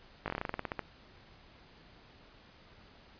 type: slowing click train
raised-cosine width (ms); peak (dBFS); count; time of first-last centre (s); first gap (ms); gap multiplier
0.5; -19; 14; 0.26-0.793; 19; 1.12
effects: pink hiss -58 dBFS RMS until 3.19 s + resampled to 11025 Hz